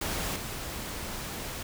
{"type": "noise with level steps", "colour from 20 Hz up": "pink", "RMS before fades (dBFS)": [-32, -37], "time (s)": [0.01, 1.63], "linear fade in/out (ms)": 5, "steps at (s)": 0.36, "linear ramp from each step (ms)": 2, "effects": []}